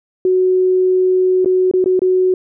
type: tone with dropouts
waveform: sine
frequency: 370.1 Hz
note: F#4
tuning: in tune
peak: -10 dBFS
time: 0.25-2.34 s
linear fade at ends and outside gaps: 2 ms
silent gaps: 1.447-1.458 / 1.713-1.737 / 1.842-1.859 / 1.993-2.018 s
effects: none